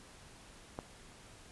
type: click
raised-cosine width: 1 ms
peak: -25 dBFS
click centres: 0.789 s
effects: pink hiss -56 dBFS RMS until 1.51 s + resampled to 24000 Hz